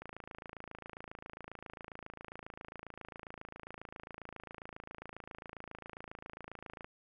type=click train; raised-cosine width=0.5 ms; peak=-30 dBFS; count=188; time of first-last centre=0.02-6.845 s; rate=27.4 Hz; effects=none